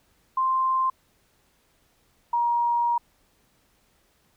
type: tone pair in turn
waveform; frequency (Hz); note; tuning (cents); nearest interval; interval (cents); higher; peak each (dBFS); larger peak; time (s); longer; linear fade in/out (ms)
sine; 1046.5 / 947.9; C6 / A#5; 0 / +29; major second; 171; first; -20; neither; 0.37-0.9 / 2.33-2.98; second; 5
effects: pink hiss -65 dBFS RMS until 4.36 s